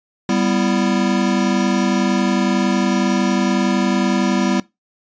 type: chord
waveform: square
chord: E minor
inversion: first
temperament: equal with one note detuned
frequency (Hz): 196 / 246.9 / 334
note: G3 / B3 / E4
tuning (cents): 0 / 0 / +23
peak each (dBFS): -19 / -20 / -22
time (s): 0.29-4.6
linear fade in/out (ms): 2
effects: noise-tail reverb RT60 0.2 s tail -21 dB re dry + resampled to 16000 Hz